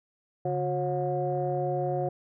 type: tone cluster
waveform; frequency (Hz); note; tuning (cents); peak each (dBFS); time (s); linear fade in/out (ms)
sine; 142 / 362 / 543 / 722; C#3 / F#4 / C#5 / F#5; +42 / -38 / -36 / -43; -31; 0.45-2.09; 5
effects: tanh soft clip ceiling -17 dBFS